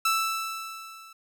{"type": "tone with level ramp", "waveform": "sawtooth", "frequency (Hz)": 1322, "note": "E6", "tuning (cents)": 5, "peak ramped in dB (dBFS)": [-17, -43], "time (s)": [0.05, 1.13], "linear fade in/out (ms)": 5, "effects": []}